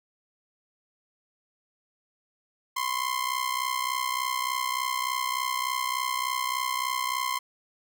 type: ring-modulated tone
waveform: sawtooth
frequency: 1046.5 Hz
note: C6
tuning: in tune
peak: -20 dBFS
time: 2.76-7.39 s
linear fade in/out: 10 ms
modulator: 31.7 Hz
effects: none